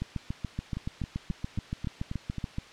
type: two click trains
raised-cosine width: 5 ms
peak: -21 / -19 dBFS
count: 7 / 19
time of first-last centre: 0.77-2.383 / 0.02-2.584 s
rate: 3.72 / 7.02 Hz
effects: white hiss -49 dBFS RMS until 2.72 s + low-pass 4000 Hz 12 dB/octave